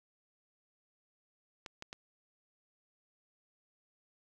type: clicks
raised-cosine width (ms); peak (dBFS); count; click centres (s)
0.2; -26; 3; 1.662 / 1.824 / 1.929
effects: none